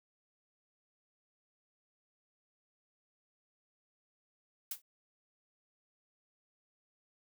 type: noise with exponential decay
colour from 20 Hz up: blue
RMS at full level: -34 dBFS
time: 4.71-4.82 s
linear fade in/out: 5 ms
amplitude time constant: 23 ms
effects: none